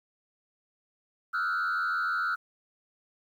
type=tone with frequency modulation; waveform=sine; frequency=1396.9 Hz; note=F6; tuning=in tune; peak=-24 dBFS; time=1.33-2.36 s; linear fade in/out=20 ms; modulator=86.3 Hz; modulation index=1.2; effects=tanh soft clip ceiling -25 dBFS + 10-bit